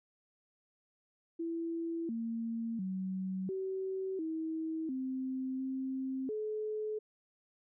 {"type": "tone with pitch steps", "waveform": "sine", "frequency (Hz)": [332.5, 228.8, 188.4, 380.7, 320.3, 261, 263.8, 428.9], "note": ["E4", "A#3", "F#3", "F#4", "E4", "C4", "C4", "A4"], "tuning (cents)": [15, -32, 32, 49, -50, -4, 14, -44], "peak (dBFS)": -34, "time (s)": [1.39, 6.99], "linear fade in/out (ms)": 10, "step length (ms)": 700, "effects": []}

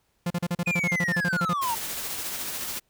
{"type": "tone bursts", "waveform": "45% pulse", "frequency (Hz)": 173.9, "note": "F3", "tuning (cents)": -7, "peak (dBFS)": -24, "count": 16, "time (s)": [0.26, 1.534], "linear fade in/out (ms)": 5, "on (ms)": 44, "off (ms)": 38}
{"type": "linear sweep", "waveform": "triangle", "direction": "down", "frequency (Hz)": [2489, 886], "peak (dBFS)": -23, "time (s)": [0.66, 1.75], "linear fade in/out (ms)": 10}
{"type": "noise with tremolo", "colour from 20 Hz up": "white", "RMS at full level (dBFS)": -31, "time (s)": [1.61, 2.8], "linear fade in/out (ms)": 20, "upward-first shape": "triangle", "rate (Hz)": 14, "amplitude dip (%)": 35}
{"effects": ["pink hiss -70 dBFS RMS until 2.89 s"]}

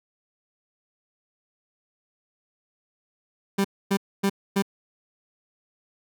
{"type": "tone bursts", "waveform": "30% pulse", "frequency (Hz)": 197.2, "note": "G3", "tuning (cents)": 11, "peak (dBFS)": -17, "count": 4, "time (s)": [3.58, 4.624], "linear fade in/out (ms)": 10, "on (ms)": 66, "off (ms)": 260, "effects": []}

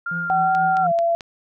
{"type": "tone with vibrato", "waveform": "sine", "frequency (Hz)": 1392, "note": "F6", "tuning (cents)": -6, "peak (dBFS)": -23, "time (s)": [0.06, 0.87], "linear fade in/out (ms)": 5, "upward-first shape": "triangle", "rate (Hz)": 2.2, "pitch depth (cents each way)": 31}
{"type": "tone with tremolo", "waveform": "triangle", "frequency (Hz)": 169.5, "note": "E3", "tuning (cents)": 49, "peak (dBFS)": -25, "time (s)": [0.11, 0.92], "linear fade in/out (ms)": 5, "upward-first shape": "triangle", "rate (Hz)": 4.2, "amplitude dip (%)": 75}
{"type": "tone with pitch glide", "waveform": "sine", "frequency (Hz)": [760, 677.1], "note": ["F#5", "E5"], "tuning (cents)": [46, 46], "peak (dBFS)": -16, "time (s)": [0.3, 1.15], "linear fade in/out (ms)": 0, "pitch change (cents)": -200, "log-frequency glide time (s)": [0.82, 0.9]}
{"type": "click train", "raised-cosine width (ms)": 0.2, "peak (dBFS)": -18, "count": 4, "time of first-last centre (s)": [0.55, 1.208], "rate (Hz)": 4.56}
{"effects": []}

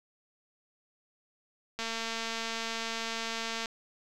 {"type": "click train", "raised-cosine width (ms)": 0.2, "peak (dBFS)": -18, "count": 425, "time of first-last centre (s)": [1.79, 3.658], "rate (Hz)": 227, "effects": []}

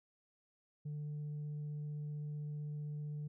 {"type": "tone with tanh clipping", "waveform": "sine", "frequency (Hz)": 148.7, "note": "D3", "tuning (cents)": 22, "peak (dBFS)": -40, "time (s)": [0.85, 3.28], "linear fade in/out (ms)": 10, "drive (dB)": 1, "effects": []}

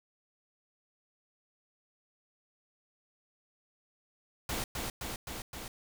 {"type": "noise with echo", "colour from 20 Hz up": "pink", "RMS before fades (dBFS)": -35, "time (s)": [4.49, 4.64], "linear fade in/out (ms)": 2, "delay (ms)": 260, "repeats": 4, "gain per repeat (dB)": -2, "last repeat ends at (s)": 5.68, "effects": []}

